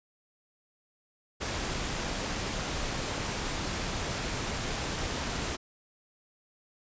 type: noise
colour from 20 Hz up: pink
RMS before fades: -33 dBFS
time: 1.4-5.57 s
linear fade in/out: 20 ms
effects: resampled to 16000 Hz